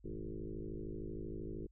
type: tone with frequency modulation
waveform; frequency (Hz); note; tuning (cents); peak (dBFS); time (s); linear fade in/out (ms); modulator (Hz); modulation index
sine; 168.5; E3; +38; -40; 0.04-1.67; 10; 53; 4.6
effects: added 50 Hz sine -62 dBFS peak until 1.71 s